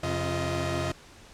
sawtooth tone cluster, 87.5 / 134.3 / 345.2 / 628 Hz, F2 / C3 / F4 / D#5, +4 / +46 / -20 / +16 cents, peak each -29 dBFS, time 0.03-0.92 s, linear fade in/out 5 ms, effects pink hiss -51 dBFS RMS until 1.33 s + low-pass 8000 Hz 12 dB/octave

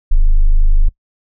sine tone, 25.79 Hz, G#0, 11 cents flat, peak -3 dBFS, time 0.11-0.89 s, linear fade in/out 10 ms, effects noise-tail reverb RT60 0.1 s tail -23 dB re dry + tanh soft clip ceiling -4 dBFS

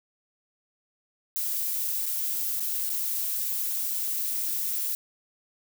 violet noise with dropouts, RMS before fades -29 dBFS, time 1.36-4.95 s, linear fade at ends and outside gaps 0 ms, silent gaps 2.058-2.064 / 2.597-2.605 / 2.894-2.901 s, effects none

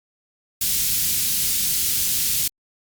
white band-stop noise, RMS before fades -21 dBFS, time 0.61-2.48 s, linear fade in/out 5 ms, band 180 to 3500 Hz, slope 12 dB/octave, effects Opus 48 kbps

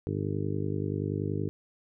harmonic tone, 50.5 Hz, G#1, 48 cents flat, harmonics 2 / 3 / 4 / 5 / 6 / 7 / 8 / 9, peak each -33 / -34 / -39 / -41 / -36 / -41 / -37 / -41 dBFS, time 0.07-1.49 s, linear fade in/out 0 ms, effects none

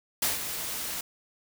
white noise with ADSR envelope, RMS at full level -25 dBFS, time 0.22-1.01 s, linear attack 6 ms, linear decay 150 ms, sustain -9 dB, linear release 4 ms, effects none

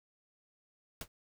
pink noise with exponential decay, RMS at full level -35 dBFS, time 1.01-1.08 s, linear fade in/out 2 ms, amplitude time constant 15 ms, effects none

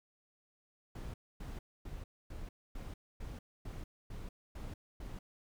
brown noise bursts, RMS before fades -44 dBFS, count 10, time 0.95-5.19 s, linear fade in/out 5 ms, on 190 ms, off 260 ms, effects none

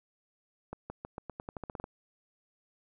accelerating click train, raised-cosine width 1 ms, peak -25 dBFS, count 13, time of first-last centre 0.73-1.841 s, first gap 170 ms, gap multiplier 0.88, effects none

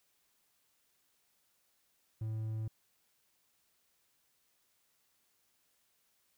triangle tone, 110 Hz, A2, in tune, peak -33 dBFS, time 2.21-2.68 s, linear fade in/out 5 ms, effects white hiss -75 dBFS RMS until 6.37 s

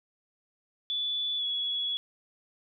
sine tone with pitch glide, 3459 to 3372 Hz, A7 to G#7, -30 to +26 cents, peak -28 dBFS, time 0.9-1.97 s, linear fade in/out 0 ms, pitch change -44 cents, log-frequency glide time 1.38-1.43 s, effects none

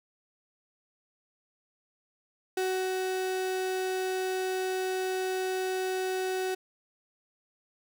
35% pulse tone with ADSR envelope, 374.2 Hz, F#4, 20 cents sharp, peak -25 dBFS, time 2.57-6.55 s, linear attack 4 ms, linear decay 330 ms, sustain -2 dB, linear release 9 ms, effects none

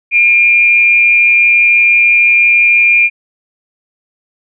sine tone with frequency modulation, 2402 Hz, D7, 38 cents sharp, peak -5 dBFS, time 0.11-3.1 s, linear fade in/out 50 ms, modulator 183 Hz, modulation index 0.34, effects none

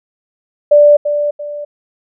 sine tone with echo, 587.3 Hz, D5, in tune, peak -3 dBFS, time 0.71-0.97 s, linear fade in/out 10 ms, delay 340 ms, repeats 2, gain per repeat -9 dB, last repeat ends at 1.65 s, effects none

